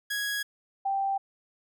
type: tone pair in turn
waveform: sawtooth / sine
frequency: 1661.2 / 784 Hz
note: G#6 / G5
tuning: 0 / 0 cents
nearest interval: octave + minor second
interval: 1300 cents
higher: first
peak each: -25 dBFS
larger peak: neither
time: 0.1-0.43 / 0.85-1.18 s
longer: neither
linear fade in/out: 10 ms
effects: none